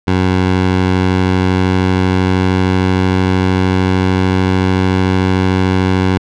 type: tone with pitch glide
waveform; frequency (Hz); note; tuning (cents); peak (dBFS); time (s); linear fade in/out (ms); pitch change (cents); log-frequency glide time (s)
15% pulse; 92.5 to 93.47; F#2 to F#2; 0 to +18; -4; 0.07-6.18; 10; +18; 0.18-4.41
effects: low-pass 4000 Hz 12 dB/octave